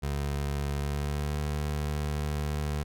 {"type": "tone with pitch glide", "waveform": "25% pulse", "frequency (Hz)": [71.2, 74.18], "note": ["C#2", "D2"], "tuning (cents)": [47, 18], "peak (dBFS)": -25, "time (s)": [0.02, 2.84], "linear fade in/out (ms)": 20, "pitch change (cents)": 71, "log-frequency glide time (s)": [0.77, 1.39], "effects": []}